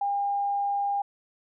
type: tone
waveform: sine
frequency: 805 Hz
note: G5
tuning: 46 cents sharp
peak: -24 dBFS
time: 0.01-1.02 s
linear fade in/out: 5 ms
effects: none